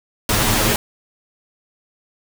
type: noise with comb filter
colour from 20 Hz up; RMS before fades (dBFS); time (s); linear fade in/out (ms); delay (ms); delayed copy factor
pink; -17; 0.29-0.76; 2; 9.4; +0.6
effects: none